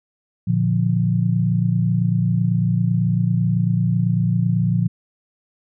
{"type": "chord", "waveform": "sine", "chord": "Bb major", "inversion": "none", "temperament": "equal", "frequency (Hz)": [116.54, 146.83, 174.61], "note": ["Bb2", "D3", "F3"], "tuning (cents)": [0, 0, 0], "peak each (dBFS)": [-19, -23, -19], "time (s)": [0.47, 4.88], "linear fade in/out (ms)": 10, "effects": []}